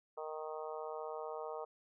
harmonic tone, 155.56 Hz, D#3, in tune, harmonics 3 / 4 / 5 / 6 / 7 / 8, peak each -44 / -46 / -48 / -50 / -51 / -52 dBFS, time 0.17-1.65 s, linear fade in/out 10 ms, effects none

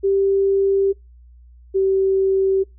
sine tone pair in turn, 392 / 385.3 Hz, G4 / G4, 0 / -30 cents, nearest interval unison, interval 30 cents, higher first, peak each -14 dBFS, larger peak neither, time 0.03-0.93 / 1.74-2.64 s, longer neither, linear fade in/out 20 ms, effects noise-tail reverb RT60 0.2 s tail -25 dB re dry + added 60 Hz sine -43 dBFS peak until 2.78 s

